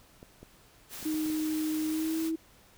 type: clicks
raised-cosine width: 2 ms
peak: -33 dBFS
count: 6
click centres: 0.229 / 0.43 / 1.028 / 1.143 / 1.261 / 1.301 s
type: noise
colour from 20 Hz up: white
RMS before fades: -42 dBFS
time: 0.89-2.32 s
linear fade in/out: 50 ms
type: tone with pitch glide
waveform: sine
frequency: 311.1 to 323 Hz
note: D#4 to E4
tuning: 0 to -35 cents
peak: -28 dBFS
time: 1.05-2.36 s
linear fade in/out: 10 ms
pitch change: +65 cents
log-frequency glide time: 1.84-2.21 s
effects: pink hiss -59 dBFS RMS until 2.77 s